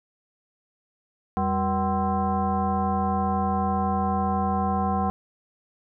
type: tone with frequency modulation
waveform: sine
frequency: 479 Hz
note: A#4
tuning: 47 cents sharp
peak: -21 dBFS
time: 1.37-5.1 s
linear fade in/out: 0 ms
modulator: 282 Hz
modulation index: 2
effects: none